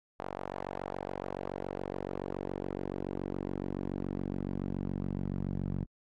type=tone with band-pass filter sweep; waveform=sawtooth; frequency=47.09 Hz; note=F#1; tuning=31 cents sharp; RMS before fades=-37 dBFS; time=0.19-5.85 s; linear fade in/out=10 ms; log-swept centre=770 to 170 Hz; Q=1.4; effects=AAC 32 kbps